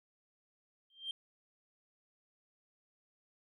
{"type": "tone with exponential growth", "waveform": "sine", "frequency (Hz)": 3169, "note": "G7", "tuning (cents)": 18, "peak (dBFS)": -32, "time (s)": [0.9, 1.11], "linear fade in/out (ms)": 2, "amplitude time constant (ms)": 45, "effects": ["tanh soft clip ceiling -33 dBFS"]}